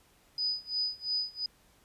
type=tone with tremolo; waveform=sine; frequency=4978 Hz; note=D#8; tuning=in tune; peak=-27 dBFS; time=0.38-1.46 s; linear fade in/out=2 ms; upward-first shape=sine; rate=2.9 Hz; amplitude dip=95%; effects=pink hiss -64 dBFS RMS until 1.84 s + resampled to 32000 Hz